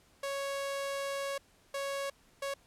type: tone bursts at uneven times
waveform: sawtooth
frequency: 554.4 Hz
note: C#5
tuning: in tune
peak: -30 dBFS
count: 3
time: 0.23-1.38 / 1.74-2.1 / 2.42-2.54 s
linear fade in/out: 5 ms
effects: pink hiss -65 dBFS RMS until 2.66 s + low-pass 12000 Hz 12 dB/octave